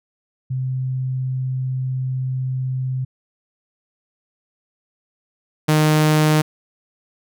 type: tone pair in turn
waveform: sine / sawtooth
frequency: 129.7 / 153.84 Hz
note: C3 / D#3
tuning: -15 / -19 cents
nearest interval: minor third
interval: 296 cents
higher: second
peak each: -20 / -9 dBFS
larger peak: second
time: 0.5-3.05 / 5.68-6.42 s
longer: first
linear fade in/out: 10 ms
effects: none